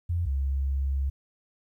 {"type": "tone pair in turn", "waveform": "sine", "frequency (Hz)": [85.9, 68.18], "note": ["F2", "C#2"], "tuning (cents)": [-28, -28], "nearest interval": "major third", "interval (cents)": 400, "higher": "first", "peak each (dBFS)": -24, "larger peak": "neither", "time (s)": [[0.09, 0.26], [0.26, 1.1]], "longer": "second", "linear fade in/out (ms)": 10, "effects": ["11-bit"]}